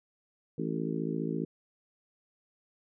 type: harmonic tone with a mistuned harmonic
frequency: 54.8 Hz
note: A1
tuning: 6 cents flat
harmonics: 3 / 4 / 5 / 6 / 7 / 8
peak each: -35 / -37 / -36 / -38 / -39 / -41 dBFS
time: 0.58-1.45 s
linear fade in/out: 5 ms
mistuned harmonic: 8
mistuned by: +33 cents
effects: none